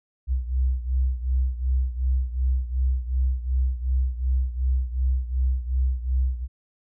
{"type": "beating tone pair", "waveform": "sine", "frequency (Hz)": [63.2, 65.9], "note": ["B1", "C2"], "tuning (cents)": [41, 13], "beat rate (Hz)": 2.7, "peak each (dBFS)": [-22, -26], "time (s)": [0.27, 6.48], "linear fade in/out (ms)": 50, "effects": []}